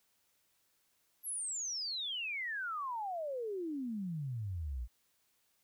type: exponential sweep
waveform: sine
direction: down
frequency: 11760 to 55 Hz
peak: -36 dBFS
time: 1.23-4.88 s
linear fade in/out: 50 ms
effects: white hiss -75 dBFS RMS until 5.63 s